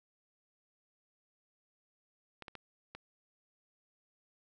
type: clicks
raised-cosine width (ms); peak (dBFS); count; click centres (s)
0.3; -29; 4; 2.423 / 2.482 / 2.553 / 2.95
effects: none